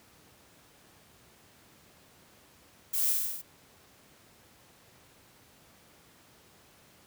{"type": "noise with echo", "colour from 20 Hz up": "violet", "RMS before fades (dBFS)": -30, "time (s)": [2.93, 3.13], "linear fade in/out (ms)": 10, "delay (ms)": 48, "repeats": 6, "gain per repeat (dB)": -2, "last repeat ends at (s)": 3.418, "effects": ["pink hiss -59 dBFS RMS until 7.06 s", "high-pass 80 Hz 12 dB/octave"]}